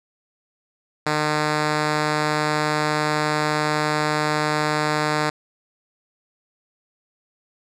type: tone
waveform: 5% pulse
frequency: 151.7 Hz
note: D#3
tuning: 44 cents flat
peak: -8 dBFS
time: 1.06-5.3 s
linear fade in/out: 5 ms
effects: low-pass 7000 Hz 12 dB/octave